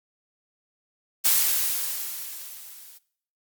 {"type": "noise with level ramp", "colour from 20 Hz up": "blue", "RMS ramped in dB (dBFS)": [-18, -48], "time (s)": [1.24, 2.99], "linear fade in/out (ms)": 20, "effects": ["noise-tail reverb RT60 0.6 s tail -20 dB re dry", "Opus 48 kbps"]}